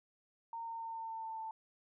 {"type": "tone with pitch steps", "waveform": "sine", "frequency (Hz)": [919, 913.7, 908.4, 903.2, 898, 892.8, 887.7], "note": ["A#5", "A#5", "A#5", "A5", "A5", "A5", "A5"], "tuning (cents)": [-25, -35, -45, 45, 35, 25, 15], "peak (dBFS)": -40, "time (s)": [0.53, 1.51], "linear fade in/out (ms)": 2, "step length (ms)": 140, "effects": []}